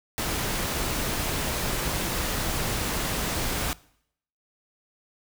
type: noise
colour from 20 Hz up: pink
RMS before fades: -28 dBFS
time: 0.18-3.73 s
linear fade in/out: 0 ms
effects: noise-tail reverb RT60 0.7 s tail -22 dB re dry